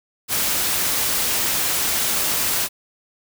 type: noise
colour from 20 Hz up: white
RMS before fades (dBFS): -21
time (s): 0.28-2.69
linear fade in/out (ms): 50
effects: none